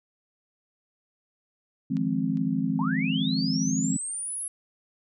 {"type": "chord", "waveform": "sine", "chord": "F minor seventh", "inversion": "third", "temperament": "just", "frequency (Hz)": [157.15, 174.61, 209.5, 261.9], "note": ["Eb3", "F3", "Ab3", "C4"], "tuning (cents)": [18, 0, 15, 2], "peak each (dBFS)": [-31, -30, -29, -27], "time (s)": [1.9, 3.97], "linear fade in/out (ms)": 10}
{"type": "clicks", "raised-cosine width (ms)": 0.2, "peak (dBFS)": [-28, -35], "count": 2, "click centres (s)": [1.969, 2.372]}
{"type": "linear sweep", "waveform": "sine", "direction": "up", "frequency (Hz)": [830.6, 11000], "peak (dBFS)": -30, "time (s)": [2.79, 4.48], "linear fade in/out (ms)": 2}
{"effects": []}